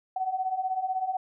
sine beating tone pair, 740 / 756 Hz, F#5 / F#5, 0 / +37 cents, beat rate 16 Hz, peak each -32 / -28 dBFS, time 0.16-1.17 s, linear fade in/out 5 ms, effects none

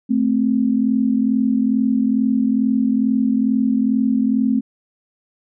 sine tone pair together, 219.3 / 261.6 Hz, A3 / C4, -6 / 0 cents, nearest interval minor third, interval 306 cents, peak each -17 / -17 dBFS, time 0.09-4.61 s, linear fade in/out 20 ms, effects none

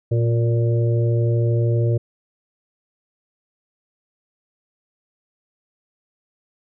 harmonic tone with a mistuned harmonic, 116.54 Hz, A#2, in tune, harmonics 1 / 3 / 4 / 5, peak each -16 / -26 / -28 / -30 dBFS, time 0.11-1.98 s, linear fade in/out 10 ms, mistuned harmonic 3, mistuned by +19 cents, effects none

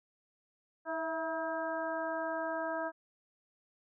harmonic tone with a mistuned harmonic, 320.5 Hz, E4, 49 cents flat, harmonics 1 / 2 / 3 / 4 / 5, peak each -42 / -36 / -40 / -43 / -41 dBFS, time 0.85-2.92 s, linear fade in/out 50 ms, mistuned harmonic 2, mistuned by +38 cents, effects none

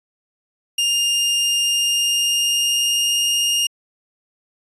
sawtooth tone with pitch glide, 2813 to 2834 Hz, F7 to F7, +12 to +25 cents, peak -13 dBFS, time 0.78-3.67 s, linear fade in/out 5 ms, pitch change +13 cents, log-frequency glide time 1.61-3.19 s, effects resampled to 24000 Hz

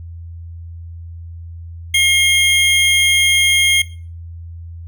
square tone pair together, 2146 / 3220 Hz, C7 / G7, +43 / +46 cents, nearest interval perfect fifth, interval 703 cents, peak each -14 dBFS, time 1.94-3.82 s, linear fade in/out 5 ms, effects noise-tail reverb RT60 0.4 s tail -18 dB re dry + added 84 Hz sine -29 dBFS peak until 4.87 s

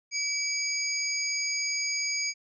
sine tone cluster, 2290 / 4873 / 6580 Hz, D7 / D#8 / G#8, -44 / -37 / -17 cents, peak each -31 / -32 / -32 dBFS, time 0.11-2.34 s, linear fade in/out 50 ms, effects none

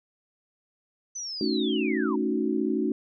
sine linear sweep, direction down, 6100 to 880 Hz, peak -32 dBFS, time 1.15-2.16 s, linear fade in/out 10 ms
sine chord, D# half-diminished seventh, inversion second, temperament equal, 220 / 277.2 / 311.1 / 370 Hz, A3 / C#4 / D#4 / F#4, 0 / 0 / 0 / 0 cents, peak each -29 dBFS, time 1.41-2.92 s, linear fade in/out 2 ms
effects none

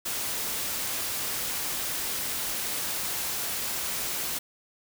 white noise, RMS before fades -31 dBFS, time 0.05-4.39 s, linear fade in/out 10 ms, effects none

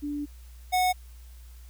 sine / square tone pair in turn, 291.3 / 734 Hz, D4 / F#5, -14 / -14 cents, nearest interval octave + major third, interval 1600 cents, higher second, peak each -29 / -22 dBFS, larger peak second, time 0.02-0.26 / 0.72-0.93 s, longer first, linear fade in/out 20 ms, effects added 60 Hz sine -44 dBFS peak until 1.69 s + white hiss -59 dBFS RMS until 1.69 s

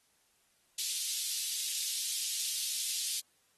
pink high-pass noise, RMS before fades -35 dBFS, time 0.78-3.2 s, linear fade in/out 5 ms, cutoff 3500 Hz, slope 24 dB/octave, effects white hiss -71 dBFS RMS until 3.57 s + AAC 32 kbps

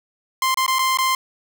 sawtooth tone with dropouts, 1046.5 Hz, C6, in tune, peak -13 dBFS, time 0.42-1.15 s, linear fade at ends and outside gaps 2 ms, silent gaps 0.544-0.572 / 0.664-0.679 / 0.786-0.791 / 0.973-0.986 s, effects none

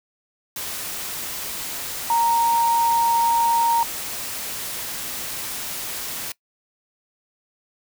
sine tone in noise, 930 Hz, A#5, 4 cents flat, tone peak -16 dBFS, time 2.1-3.83 s, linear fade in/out 2 ms, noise white, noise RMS -30 dBFS, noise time 0.56-6.32 s, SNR +11 dB, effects noise-tail reverb RT60 0.1 s tail -22 dB re dry

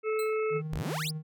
harmonic tone, 435 Hz, A4, 20 cents flat, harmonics 1 / 3 / 5 / 6, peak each -27 / -37 / -41 / -43 dBFS, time 0.03-0.62 s, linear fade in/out 50 ms
5% pulse tone with exponential decay, 4050 Hz, B7, 43 cents sharp, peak -30 dBFS, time 0.19-0.37 s, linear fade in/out 2 ms, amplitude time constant 38 ms
triangle tone with tremolo, 155.56 Hz, D#3, in tune, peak -30 dBFS, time 0.5-1.23 s, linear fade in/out 50 ms, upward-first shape sine, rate 20 Hz, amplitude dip 30%
sawtooth exponential sweep, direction up, 31.58 to 5600 Hz, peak -29 dBFS, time 0.72-1.11 s, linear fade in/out 10 ms
effects none

